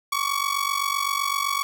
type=ring-modulated tone; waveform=sawtooth; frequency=1126 Hz; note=C#6; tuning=27 cents sharp; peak=-16 dBFS; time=0.12-1.63 s; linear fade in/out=0 ms; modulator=23.9 Hz; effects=none